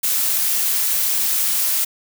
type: noise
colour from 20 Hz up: blue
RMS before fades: -19 dBFS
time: 0.03-1.85 s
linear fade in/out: 10 ms
effects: none